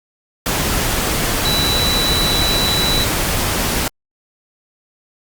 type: tone in noise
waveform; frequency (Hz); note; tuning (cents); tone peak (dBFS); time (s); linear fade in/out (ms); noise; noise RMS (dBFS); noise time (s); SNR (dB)
sine; 3951; B7; 0; -17; 1.45-3.04; 2; pink; -18; 0.46-3.88; -2
effects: Opus 48 kbps